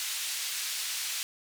pink band-pass noise, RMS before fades -34 dBFS, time 0-1.23 s, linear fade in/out 0 ms, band 2900 to 12000 Hz, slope 12 dB/octave, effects none

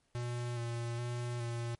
square tone with vibrato, 119.3 Hz, A#2, 41 cents sharp, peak -36 dBFS, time 0.15-1.75 s, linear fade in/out 0 ms, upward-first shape square, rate 1.2 Hz, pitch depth 21 cents each way, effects pink hiss -75 dBFS RMS until 1.79 s + MP3 48 kbps

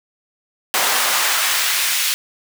pink noise with high-pass filter sweep, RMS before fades -18 dBFS, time 0.74-2.14 s, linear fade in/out 0 ms, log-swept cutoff 710 to 2500 Hz, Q 0.87, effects none

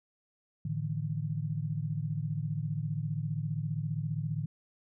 sine chord, A suspended fourth, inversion none, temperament equal with one note detuned, 110 / 149.83 / 164.81 Hz, A2 / D3 / E3, 0 / +35 / 0 cents, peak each -36 / -33 / -38 dBFS, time 0.65-4.46 s, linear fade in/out 5 ms, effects none

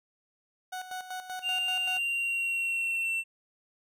30% pulse tone with tremolo, 740 Hz, F#5, in tune, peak -32 dBFS, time 0.72-1.99 s, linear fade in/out 10 ms, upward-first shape square, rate 5.2 Hz, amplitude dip 65%
triangle tone with pitch glide, 2794 to 2700 Hz, F7 to E7, 0 to +41 cents, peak -26 dBFS, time 1.42-3.24 s, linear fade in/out 50 ms, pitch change -59 cents, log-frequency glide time 1.76-3.09 s
effects none

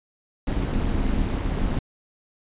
brown noise with amplitude modulation, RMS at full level -20 dBFS, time 0.47-1.79 s, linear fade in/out 2 ms, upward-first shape sine, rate 232 Hz, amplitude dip 75%, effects resampled to 8000 Hz

